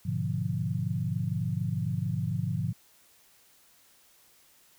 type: chord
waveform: sine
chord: G# diminished seventh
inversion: none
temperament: equal with one note detuned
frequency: 103.83 / 123.47 / 147.77 / 174.61 Hz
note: G#2 / B2 / D3 / F3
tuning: 0 / 0 / +11 / 0 cents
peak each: -33 dBFS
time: 0.05-2.73 s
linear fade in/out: 10 ms
effects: white hiss -61 dBFS RMS until 4.78 s